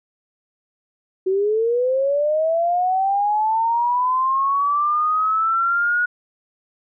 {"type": "linear sweep", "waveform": "sine", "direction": "up", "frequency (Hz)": [370, 1460], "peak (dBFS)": -16, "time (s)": [1.26, 6.06], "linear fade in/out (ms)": 10, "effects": []}